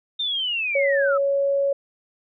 sine linear sweep, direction down, 3652 to 1255 Hz, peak -22 dBFS, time 0.19-1.18 s, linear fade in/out 10 ms
sine tone, 557 Hz, C#5, 8 cents sharp, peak -18 dBFS, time 0.75-1.73 s, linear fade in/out 5 ms
effects none

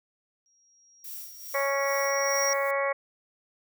sine tone with exponential growth, 5640 Hz, F8, 16 cents sharp, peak -25 dBFS, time 0.46-2.53 s, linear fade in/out 0 ms, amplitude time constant 450 ms
violet noise with tremolo, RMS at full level -39 dBFS, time 1.04-2.71 s, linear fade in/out 5 ms, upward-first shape sine, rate 2.4 Hz, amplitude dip 65%
harmonic tone, 277.2 Hz, C#4, in tune, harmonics 2 / 3 / 4 / 5 / 6 / 7 / 8, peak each -27 / -37 / -31 / -40 / -40 / -33 / -34 dBFS, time 1.54-2.93 s, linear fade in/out 10 ms
effects none

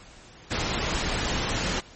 pink noise, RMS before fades -27 dBFS, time 0.5-1.81 s, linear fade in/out 20 ms, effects pink hiss -49 dBFS RMS until 1.95 s + MP3 32 kbps

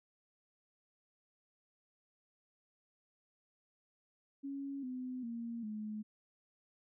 sine tone with pitch steps, 277 / 254 / 232.9 / 213.6 Hz, C#4 / B3 / A#3 / G#3, -1 / +49 / -1 / +49 cents, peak -39 dBFS, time 4.43-6.03 s, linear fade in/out 20 ms, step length 400 ms, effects none

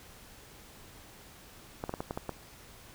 clicks, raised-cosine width 1 ms, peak -20 dBFS, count 7, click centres 1.839 / 1.894 / 1.939 / 2.005 / 2.109 / 2.175 / 2.293 s, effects pink hiss -53 dBFS RMS until 2.94 s

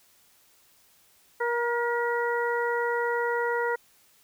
harmonic tone with a mistuned harmonic, 474.3 Hz, A#4, 30 cents sharp, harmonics 1 / 2 / 3 / 4, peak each -27 / -30 / -32 / -33 dBFS, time 1.4-3.76 s, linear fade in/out 10 ms, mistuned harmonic 4, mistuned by +20 cents, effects white hiss -61 dBFS RMS until 4.23 s

